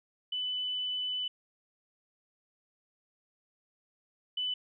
sine tone pair in turn, 2997 / 2997 Hz, F#7 / F#7, +22 / +22 cents, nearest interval unison, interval 0 cents, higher neither, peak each -31 / -30 dBFS, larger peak second, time 0.32-1.28 / 4.37-4.54 s, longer first, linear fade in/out 5 ms, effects none

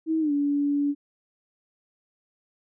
sine tone with pitch glide, 320 to 286.7 Hz, D#4 to D4, +49 to -42 cents, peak -21 dBFS, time 0.06-0.95 s, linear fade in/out 50 ms, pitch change -191 cents, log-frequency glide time 0.2-0.32 s, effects none

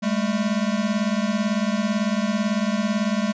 square beating tone pair, 201.3 / 219.3 Hz, G3 / A3, +46 / -6 cents, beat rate 18 Hz, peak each -24 dBFS, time 0.02-3.33 s, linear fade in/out 20 ms, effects resampled to 16000 Hz

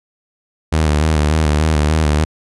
sawtooth tone with vibrato, 76.7 Hz, D#2, 24 cents flat, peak -8 dBFS, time 0.72-2.25 s, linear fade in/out 10 ms, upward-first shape square, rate 3.4 Hz, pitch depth 48 cents each way, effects resampled to 24000 Hz

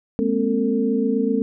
sine tone cluster, 210.9 / 239.4 / 267.1 / 450.3 Hz, G#3 / A#3 / C4 / A4, +27 / +46 / +36 / +40 cents, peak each -23 dBFS, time 0.19-1.42 s, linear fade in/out 0 ms, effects none

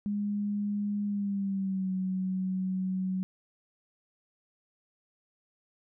sine tone with pitch glide, 205.2 to 187.09 Hz, G#3 to F#3, -21 to +19 cents, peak -28 dBFS, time 0.06-3.23 s, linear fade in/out 0 ms, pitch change -160 cents, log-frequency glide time 1.05-1.92 s, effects none

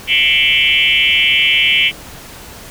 sine tone with frequency modulation, 2661 Hz, E7, 16 cents sharp, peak -9 dBFS, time 0.07-1.92 s, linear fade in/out 50 ms, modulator 143 Hz, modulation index 3.8, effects pink hiss -34 dBFS RMS until 2.7 s

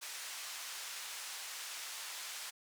white band-pass noise, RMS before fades -45 dBFS, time 0.01-2.51 s, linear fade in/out 20 ms, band 920 to 7900 Hz, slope 12 dB/octave, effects none

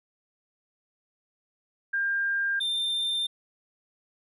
sine / triangle tone pair in turn, 1600 / 3592 Hz, G6 / A7, +35 / +35 cents, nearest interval octave + major second, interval 1400 cents, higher second, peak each -24 dBFS, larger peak neither, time 1.93-2.6 / 2.6-3.27 s, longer neither, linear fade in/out 10 ms, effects resampled to 32000 Hz

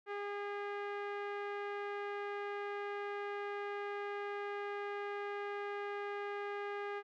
sawtooth tone with low-pass filter, 407.2 Hz, G#4, 34 cents flat, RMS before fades -41 dBFS, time 0.06-7.03 s, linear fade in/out 50 ms, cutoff 1900 Hz, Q 1.6, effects none

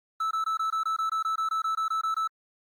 triangle tone bursts, 1312 Hz, E6, 9 cents flat, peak -23 dBFS, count 16, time 0.2-2.275 s, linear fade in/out 5 ms, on 110 ms, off 21 ms, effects Opus 24 kbps

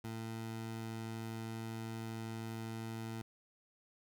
20% pulse tone, 112.6 Hz, A2, 40 cents sharp, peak -36 dBFS, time 0.04-3.22 s, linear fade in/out 5 ms, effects none

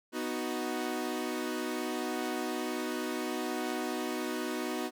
sawtooth chord, B major, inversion none, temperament equal, 246.9 / 311.1 / 370 Hz, B3 / D#4 / F#4, 0 / 0 / 0 cents, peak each -33 dBFS, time 0.12-4.91 s, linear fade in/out 50 ms, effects none

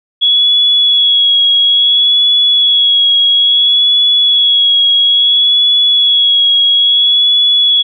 sine tone with vibrato, 3356 Hz, G#7, 17 cents sharp, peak -6 dBFS, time 0.21-7.83 s, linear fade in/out 20 ms, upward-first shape sine, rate 0.59 Hz, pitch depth 25 cents each way, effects none

